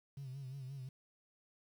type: tone with vibrato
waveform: triangle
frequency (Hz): 133.8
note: C3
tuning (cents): +39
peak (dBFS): -40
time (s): 0.17-0.89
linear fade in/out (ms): 5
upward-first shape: sine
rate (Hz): 5.7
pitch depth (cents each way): 85
effects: tanh soft clip ceiling -40 dBFS + 11-bit